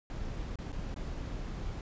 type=noise with dropouts; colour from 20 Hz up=brown; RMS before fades=-38 dBFS; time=0.1-1.81 s; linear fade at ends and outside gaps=1 ms; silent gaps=0.557-0.587 / 0.721-0.727 / 0.943-0.962 s; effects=resampled to 16000 Hz